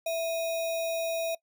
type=tone with sample-and-hold; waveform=sine; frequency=660 Hz; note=E5; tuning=2 cents sharp; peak=-27 dBFS; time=0.06-1.35 s; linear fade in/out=5 ms; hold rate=3150 Hz; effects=noise-tail reverb RT60 0.1 s tail -22 dB re dry